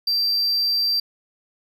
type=tone; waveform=triangle; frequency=4699 Hz; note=D8; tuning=in tune; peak=-17 dBFS; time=0.07-1 s; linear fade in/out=5 ms; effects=none